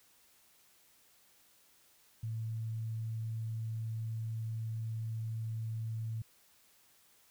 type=tone; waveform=sine; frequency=112 Hz; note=A2; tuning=31 cents sharp; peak=-35 dBFS; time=2.23-6.22 s; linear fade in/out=5 ms; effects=white hiss -66 dBFS RMS until 7.3 s